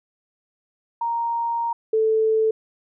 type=tone pair in turn; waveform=sine; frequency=932.3 / 440 Hz; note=A#5 / A4; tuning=0 / 0 cents; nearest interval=octave + minor second; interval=1300 cents; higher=first; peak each=-21 / -16 dBFS; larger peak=second; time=1.01-1.73 / 1.93-2.51 s; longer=first; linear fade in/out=5 ms; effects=none